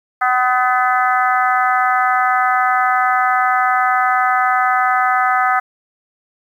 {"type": "harmonic tone with a mistuned harmonic", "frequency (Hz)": 251.9, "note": "B3", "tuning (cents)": 34, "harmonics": [3, 4, 5, 6, 7, 8], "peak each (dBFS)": [-16, -28, -16, -21, -24, -25], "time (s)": [0.21, 5.6], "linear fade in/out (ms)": 10, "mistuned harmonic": 7, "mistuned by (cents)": -20, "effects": ["8-bit"]}